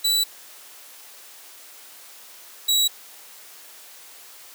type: tone pair in turn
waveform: sawtooth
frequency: 3951 / 3885 Hz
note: B7 / B7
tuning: 0 / -29 cents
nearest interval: unison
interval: 29 cents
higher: first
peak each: -15 / -14 dBFS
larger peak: second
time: 0.04-0.24 / 2.68-2.88 s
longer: neither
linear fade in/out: 10 ms
effects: white hiss -45 dBFS RMS until 4.54 s + high-pass 400 Hz 12 dB/octave